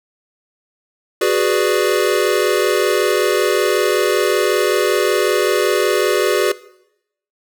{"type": "chord", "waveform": "square", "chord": "G# half-diminished seventh", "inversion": "third", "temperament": "equal", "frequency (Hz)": [370, 415.3, 493.9, 587.3], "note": ["F#4", "G#4", "B4", "D5"], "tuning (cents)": [0, 0, 0, 0], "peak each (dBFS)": [-18, -19, -20, -22], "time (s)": [1.21, 6.52], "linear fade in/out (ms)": 5, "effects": ["noise-tail reverb RT60 0.8 s tail -19 dB re dry"]}